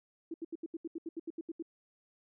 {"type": "tone bursts", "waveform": "sine", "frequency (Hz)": 329.6, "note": "E4", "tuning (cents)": 0, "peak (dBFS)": -36, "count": 13, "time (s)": [0.31, 1.625], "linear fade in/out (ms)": 5, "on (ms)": 31, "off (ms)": 76, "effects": []}